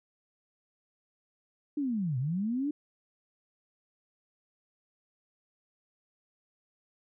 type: linear two-way sweep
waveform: sine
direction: down then up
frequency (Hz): 302.5 to 120 to 302.5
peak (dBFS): -28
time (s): 1.77-2.71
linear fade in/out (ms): 5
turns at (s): 2.18
effects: none